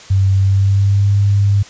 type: tone with pitch glide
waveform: sine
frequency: 96.6 to 100.59 Hz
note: G2 to G2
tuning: -25 to +45 cents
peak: -9 dBFS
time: 0.1-1.63 s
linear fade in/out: 10 ms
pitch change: +70 cents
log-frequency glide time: 0.35-1.11 s
effects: white hiss -38 dBFS RMS until 1.69 s + resampled to 16000 Hz